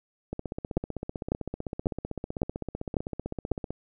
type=two click trains; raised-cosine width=2 ms; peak=-11 / -19 dBFS; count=6 / 54; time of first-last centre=0.77-3.517 / 0.33-3.706 s; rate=1.82 / 15.7 Hz; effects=none